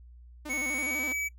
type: tone with vibrato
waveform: sawtooth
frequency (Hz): 277.2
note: C#4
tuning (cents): 0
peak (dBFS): -33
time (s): 0.45-1.13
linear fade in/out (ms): 10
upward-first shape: square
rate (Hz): 12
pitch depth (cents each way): 140
type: tone with pitch glide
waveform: square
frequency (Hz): 2217 to 2285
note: C#7 to D7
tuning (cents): 0 to -48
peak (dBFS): -30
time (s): 0.49-1.29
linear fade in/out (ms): 20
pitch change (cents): +52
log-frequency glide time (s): 0.64-1.08
effects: noise-tail reverb RT60 0.1 s tail -22 dB re dry + added 60 Hz sine -48 dBFS peak until 1.38 s